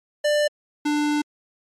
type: tone pair in turn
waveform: square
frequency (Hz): 593 / 296.5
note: D5 / D4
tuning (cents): +17 / +17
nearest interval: octave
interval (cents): 1200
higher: first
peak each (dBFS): -18 / -20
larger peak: first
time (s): 0.24-0.48 / 0.85-1.22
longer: second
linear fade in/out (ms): 10
effects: low-pass 8000 Hz 12 dB/octave + MP3 64 kbps